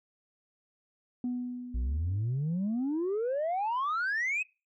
sine tone with exponential decay, 246.9 Hz, B3, in tune, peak -27 dBFS, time 1.24-2.76 s, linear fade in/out 2 ms, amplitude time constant 330 ms
sine exponential sweep, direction up, 55 to 2600 Hz, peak -26 dBFS, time 1.74-4.43 s, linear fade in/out 10 ms
effects noise-tail reverb RT60 0.3 s tail -26 dB re dry + tanh soft clip ceiling -26 dBFS

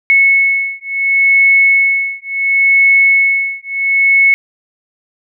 sine beating tone pair, 2199 / 2199.71 Hz, C#7 / C#7, -14 / -14 cents, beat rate 0.71 Hz, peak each -11 dBFS, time 0.1-4.34 s, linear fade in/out 0 ms, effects none

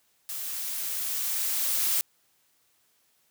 blue noise with level ramp, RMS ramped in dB -35 to -25 dBFS, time 0.29-2.01 s, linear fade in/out 0 ms, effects white hiss -68 dBFS RMS until 3.3 s + high-pass 60 Hz 12 dB/octave

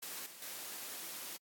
white noise with level steps, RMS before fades -44 / -53 / -45 dBFS, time 0.02-1.37 s, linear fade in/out 10 ms, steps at 0.26 / 0.42 s, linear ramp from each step 2 ms, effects high-pass 200 Hz 12 dB/octave + AAC 64 kbps

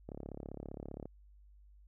click train, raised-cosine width 2 ms, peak -30 dBFS, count 35, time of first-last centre 0.09-1.056 s, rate 35.2 Hz, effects added 50 Hz sine -57 dBFS peak until 1.87 s

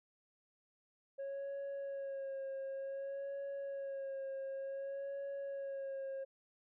sine tone with vibrato, 548 Hz, C#5, 20 cents flat, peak -37 dBFS, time 1.18-6.25 s, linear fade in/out 20 ms, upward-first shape sine, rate 0.55 Hz, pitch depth 27 cents each way, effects tanh soft clip ceiling -39 dBFS

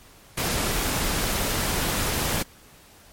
pink noise, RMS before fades -25 dBFS, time 0.37-2.43 s, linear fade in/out 10 ms, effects pink hiss -51 dBFS RMS until 3.12 s + MP3 64 kbps

